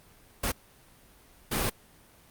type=noise bursts at uneven times; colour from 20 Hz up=pink; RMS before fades=-28 dBFS; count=2; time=0.43-0.52 / 1.51-1.7 s; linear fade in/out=10 ms; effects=pink hiss -57 dBFS RMS until 2.3 s + Opus 32 kbps